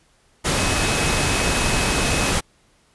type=tone in noise; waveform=sine; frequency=2560 Hz; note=D#7; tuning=49 cents sharp; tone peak=-28 dBFS; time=0.56-2.33 s; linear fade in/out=20 ms; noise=pink; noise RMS=-20 dBFS; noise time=0.44-2.41 s; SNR=-11 dB; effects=pink hiss -59 dBFS RMS until 2.94 s + resampled to 24000 Hz